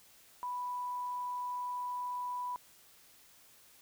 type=tone; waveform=sine; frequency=987.8 Hz; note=B5; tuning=in tune; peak=-35 dBFS; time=0.43-2.56 s; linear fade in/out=0 ms; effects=white hiss -61 dBFS RMS until 3.81 s

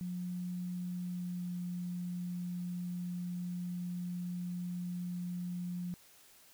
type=tone with pitch glide; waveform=sine; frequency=178.9 to 177.36 Hz; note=F3 to F3; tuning=+42 to +27 cents; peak=-36 dBFS; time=0.01-5.94 s; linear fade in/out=0 ms; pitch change=-15 cents; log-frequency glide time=0.85-1.56 s; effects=white hiss -61 dBFS RMS until 6.53 s

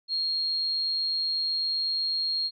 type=tone; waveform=sine; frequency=4253 Hz; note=C8; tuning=27 cents sharp; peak=-25 dBFS; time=0.08-2.51 s; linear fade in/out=50 ms; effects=none

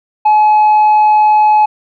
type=tone with tanh clipping; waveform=sine; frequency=851 Hz; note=G#5; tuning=42 cents sharp; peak=-6 dBFS; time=0.25-1.66 s; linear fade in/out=10 ms; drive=2 dB; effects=none

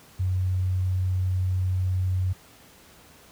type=tone; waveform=sine; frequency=92.5 Hz; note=F#2; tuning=in tune; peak=-21 dBFS; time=0.19-2.33 s; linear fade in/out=10 ms; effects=pink hiss -52 dBFS RMS until 3.31 s + high-pass 60 Hz 12 dB/octave

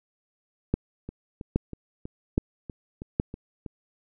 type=two click trains; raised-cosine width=3 ms; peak=-23 / -9 dBFS; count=9 / 4; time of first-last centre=1.09-3.662 / 0.74-3.199 s; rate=3.11 / 1.22 Hz; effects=none

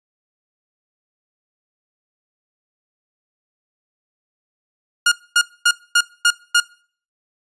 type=tone bursts; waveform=sawtooth; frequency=1425 Hz; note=F6; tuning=34 cents sharp; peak=-7 dBFS; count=6; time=5.06-6.602 s; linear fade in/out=5 ms; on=57 ms; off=240 ms; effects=noise-tail reverb RT60 0.5 s tail -24 dB re dry + resampled to 24000 Hz

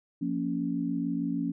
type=chord; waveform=sine; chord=Bb minor; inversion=second; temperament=just; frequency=174.81 / 233.1 / 279.7 Hz; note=F3 / Bb3 / Db4; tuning=+2 / 0 / +16 cents; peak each=-33 / -33 / -30 dBFS; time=0.21-1.52 s; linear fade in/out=10 ms; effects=none

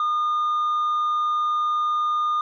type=tone; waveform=sine; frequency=1218 Hz; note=D#6; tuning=37 cents flat; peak=-17 dBFS; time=0-2.41 s; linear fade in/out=2 ms; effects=tanh soft clip ceiling -19 dBFS

